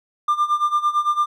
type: tone with tremolo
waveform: triangle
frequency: 1196 Hz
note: D6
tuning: 31 cents sharp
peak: -11 dBFS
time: 0.28-1.26 s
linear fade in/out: 5 ms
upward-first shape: sine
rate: 8.9 Hz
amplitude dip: 85%
effects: tanh soft clip ceiling -9 dBFS